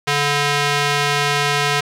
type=tone with band-pass filter; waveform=square; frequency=144.5 Hz; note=D3; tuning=28 cents flat; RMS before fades=-18 dBFS; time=0.07-1.81 s; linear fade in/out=10 ms; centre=2700 Hz; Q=0.6; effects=none